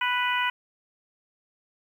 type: harmonic tone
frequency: 493.9 Hz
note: B4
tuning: in tune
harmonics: 2 / 3 / 4 / 5 / 6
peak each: -27 / -29 / -30 / -31 / -32 dBFS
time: 0.01-0.5 s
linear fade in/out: 5 ms
effects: 9-bit